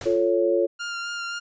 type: noise with exponential decay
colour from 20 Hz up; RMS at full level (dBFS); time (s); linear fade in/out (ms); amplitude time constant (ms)
pink; -34; 0.01-0.38; 2; 80
type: chord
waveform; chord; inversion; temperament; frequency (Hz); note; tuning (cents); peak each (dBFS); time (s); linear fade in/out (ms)
sine; F augmented; none; equal; 349.2 / 440 / 554.4; F4 / A4 / C#5; 0 / 0 / 0; -22 / -24 / -22; 0.05-0.67; 20
type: tone with vibrato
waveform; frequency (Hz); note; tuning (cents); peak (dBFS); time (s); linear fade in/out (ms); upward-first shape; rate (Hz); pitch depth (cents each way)
sawtooth; 1398; F6; +1; -25; 0.79-1.4; 20; sine; 3.8; 15
effects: resampled to 16000 Hz